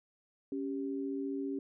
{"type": "tone pair together", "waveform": "sine", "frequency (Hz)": [277.2, 392], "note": ["C#4", "G4"], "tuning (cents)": [0, 0], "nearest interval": "tritone", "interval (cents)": 600, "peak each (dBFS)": [-35, -39], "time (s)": [0.52, 1.59], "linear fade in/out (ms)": 2, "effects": []}